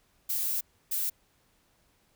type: noise bursts at uneven times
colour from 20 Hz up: violet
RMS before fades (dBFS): -30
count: 2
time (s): 0.29-0.61 / 0.91-1.1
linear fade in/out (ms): 10
effects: pink hiss -68 dBFS RMS until 2.15 s